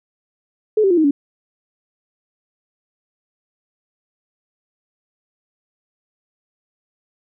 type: tone with pitch steps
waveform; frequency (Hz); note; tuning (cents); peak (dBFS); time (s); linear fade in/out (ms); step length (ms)
sine; 430 / 387.5 / 349.3 / 314.8 / 283.7; A4 / G4 / F4 / D#4 / C#4; -40 / -20 / 0 / +20 / +40; -11; 0.77-1.11; 5; 68
effects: none